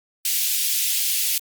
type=high-pass noise; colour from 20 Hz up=white; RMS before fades=-22 dBFS; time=0.25-1.38 s; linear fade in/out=2 ms; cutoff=2500 Hz; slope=24 dB/octave; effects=Opus 32 kbps